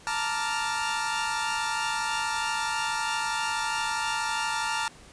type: chord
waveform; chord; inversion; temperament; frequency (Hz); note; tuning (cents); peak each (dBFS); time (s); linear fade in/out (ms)
sawtooth; Bb major seventh; third; equal; 880 / 932.3 / 1174.7 / 1396.9; A5 / Bb5 / D6 / F6; 0 / 0 / 0 / 0; -27 / -29 / -33 / -28; 0.07-4.88; 0
effects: pink hiss -51 dBFS RMS until 5.12 s + resampled to 22050 Hz